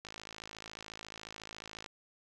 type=click train; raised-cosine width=0.2 ms; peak=-27 dBFS; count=99; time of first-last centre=0.05-1.861 s; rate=54.1 Hz; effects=none